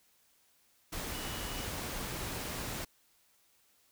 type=tone in noise; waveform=sine; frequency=2934 Hz; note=F#7; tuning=15 cents flat; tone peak=-48 dBFS; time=1.14-1.66 s; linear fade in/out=10 ms; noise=pink; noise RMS=-39 dBFS; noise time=0.92-2.85 s; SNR=-12 dB; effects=white hiss -69 dBFS RMS until 3.91 s